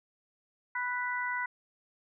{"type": "harmonic tone", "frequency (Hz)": 493.9, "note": "B4", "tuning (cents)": 0, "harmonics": [2, 3, 4], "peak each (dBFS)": [-35, -35, -35], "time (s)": [0.75, 1.46], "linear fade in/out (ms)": 5, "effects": []}